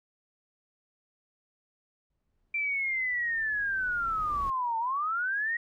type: noise with exponential growth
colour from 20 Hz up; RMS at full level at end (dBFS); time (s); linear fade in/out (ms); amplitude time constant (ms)
brown; -39; 2.1-4.5; 2; 520
type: linear two-way sweep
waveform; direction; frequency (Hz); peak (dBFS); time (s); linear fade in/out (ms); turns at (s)
sine; down then up; 2360 to 889 to 1903; -27; 2.54-5.57; 5; 4.78
effects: none